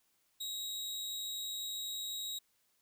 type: tone with amplitude modulation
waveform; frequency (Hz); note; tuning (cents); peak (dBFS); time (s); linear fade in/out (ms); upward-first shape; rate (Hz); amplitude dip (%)
sawtooth; 3812; A#7; +38; -33; 0.4-2.39; 10; sine; 206; 45
effects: white hiss -75 dBFS RMS until 2.81 s